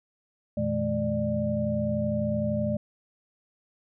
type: tone cluster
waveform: sine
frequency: 88.8 / 119.6 / 159.6 / 212.5 / 594 Hz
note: F2 / A#2 / D#3 / G#3 / D5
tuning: +29 / +45 / +44 / +40 / +20 cents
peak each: -36 / -32 / -36 / -28 / -29 dBFS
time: 0.57-2.77 s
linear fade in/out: 5 ms
effects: none